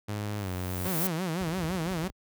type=tone with pitch glide; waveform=sawtooth; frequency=104.4 to 90.89 Hz; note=G#2 to F#2; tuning=+10 to -30 cents; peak=-27 dBFS; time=0.08-0.88 s; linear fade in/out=10 ms; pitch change=-240 cents; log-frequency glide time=0.39-0.5 s
type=noise with exponential growth; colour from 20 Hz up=violet; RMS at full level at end=-28 dBFS; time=0.1-1.07 s; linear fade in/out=1 ms; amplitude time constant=210 ms
type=tone with vibrato; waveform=sawtooth; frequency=173.2 Hz; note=F3; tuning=14 cents flat; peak=-25 dBFS; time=0.85-2.08 s; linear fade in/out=5 ms; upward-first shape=sine; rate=5.9 Hz; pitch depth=170 cents each way
type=noise with tremolo; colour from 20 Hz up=brown; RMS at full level=-37 dBFS; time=1.41-2.1 s; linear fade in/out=0 ms; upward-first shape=square; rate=18 Hz; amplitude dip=75%
effects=high-pass 60 Hz 12 dB/octave